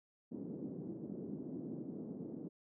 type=band-pass noise; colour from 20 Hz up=white; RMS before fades=-45 dBFS; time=0.31-2.49 s; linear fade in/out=20 ms; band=160 to 340 Hz; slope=24 dB/octave; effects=none